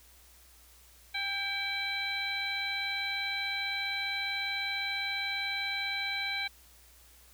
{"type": "harmonic tone with a mistuned harmonic", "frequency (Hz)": 795, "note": "G5", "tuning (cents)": 24, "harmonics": [1, 2, 3, 4, 5], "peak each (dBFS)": [-42, -39, -34, -44, -36], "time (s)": [1.14, 6.48], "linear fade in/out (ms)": 10, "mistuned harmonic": 3, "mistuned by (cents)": -55, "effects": ["added 60 Hz sine -60 dBFS peak until 7.33 s", "white hiss -59 dBFS RMS until 7.33 s"]}